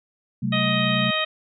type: chord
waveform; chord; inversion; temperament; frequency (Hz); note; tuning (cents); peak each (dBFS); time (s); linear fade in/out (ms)
sine; F# diminished; second; equal with one note detuned; 130.81 / 188.99 / 220; C3 / F#3 / A3; 0 / +37 / 0; -26; 0.42-1.11; 10
type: harmonic tone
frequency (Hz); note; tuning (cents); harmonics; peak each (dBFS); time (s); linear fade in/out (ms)
626; D#5; +10; 1 / 2 / 3 / 4 / 5 / 6; -28 / -28 / -28 / -28 / -28 / -28; 0.52-1.25; 10
effects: none